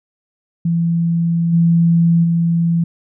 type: tone with level steps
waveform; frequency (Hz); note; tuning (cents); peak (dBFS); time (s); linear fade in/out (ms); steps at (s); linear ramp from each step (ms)
sine; 168.2; E3; +35; -13 / -9 / -12; 0.65-2.84; 5; 1.52 / 2.23; 20
effects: none